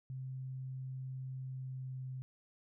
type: tone with pitch glide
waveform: sine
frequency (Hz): 130.81 to 129.83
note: C3 to C3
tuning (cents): 0 to -13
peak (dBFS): -40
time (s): 0.1-2.22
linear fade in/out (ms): 0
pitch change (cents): -13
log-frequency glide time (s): 1.41-2.09
effects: none